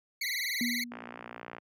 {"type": "tone with vibrato", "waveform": "25% pulse", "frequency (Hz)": 2093, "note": "C7", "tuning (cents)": 0, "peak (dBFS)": -27, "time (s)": [0.21, 0.84], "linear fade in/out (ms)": 5, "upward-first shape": "triangle", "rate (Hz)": 20, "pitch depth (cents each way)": 160}
{"type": "tone with exponential decay", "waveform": "sine", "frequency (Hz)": 240, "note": "B3", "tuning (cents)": -49, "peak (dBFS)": -27, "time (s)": [0.61, 1.4], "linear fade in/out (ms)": 0, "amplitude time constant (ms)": 170}
{"type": "click train", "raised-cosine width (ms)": 0.5, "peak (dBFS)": -26, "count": 40, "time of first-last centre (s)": [0.92, 1.583], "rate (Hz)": 58.8}
{"effects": ["high-pass 150 Hz 12 dB/octave"]}